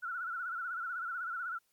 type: tone with vibrato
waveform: sine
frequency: 1408 Hz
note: F6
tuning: 14 cents sharp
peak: -35 dBFS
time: 0.02-1.59 s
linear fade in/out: 20 ms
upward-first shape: sine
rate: 16 Hz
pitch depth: 100 cents each way
effects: white hiss -75 dBFS RMS until 1.72 s + MP3 96 kbps